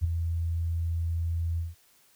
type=tone with ADSR envelope; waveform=sine; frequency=83.5 Hz; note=E2; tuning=23 cents sharp; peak=-19 dBFS; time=0.01-1.75 s; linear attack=34 ms; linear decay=11 ms; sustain=-7 dB; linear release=170 ms; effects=white hiss -62 dBFS RMS until 2.15 s